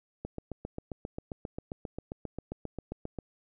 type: click train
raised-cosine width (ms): 2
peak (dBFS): -23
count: 23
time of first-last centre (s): 0.25-3.187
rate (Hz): 7.49
effects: none